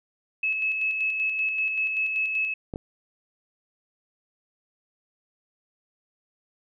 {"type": "tone with tremolo", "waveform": "sine", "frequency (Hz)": 2590, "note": "E7", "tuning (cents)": -31, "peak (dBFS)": -22, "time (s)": [0.43, 2.54], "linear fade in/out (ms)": 5, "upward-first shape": "square", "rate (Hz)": 5.2, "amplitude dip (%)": 35}
{"type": "clicks", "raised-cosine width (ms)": 2, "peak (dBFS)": -19, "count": 2, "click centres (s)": [2.738, 2.759]}
{"effects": []}